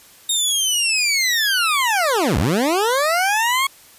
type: linear two-way sweep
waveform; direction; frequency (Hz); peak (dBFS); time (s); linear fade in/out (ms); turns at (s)
20% pulse; down then up; 3729 to 59.3 to 1111; -11; 0.29-3.67; 5; 2.38
effects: white hiss -47 dBFS RMS until 3.98 s + resampled to 32000 Hz